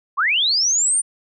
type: linear sweep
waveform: sine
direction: up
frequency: 987.8 to 9270 Hz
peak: -15 dBFS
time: 0.17-1.02 s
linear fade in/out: 20 ms
effects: none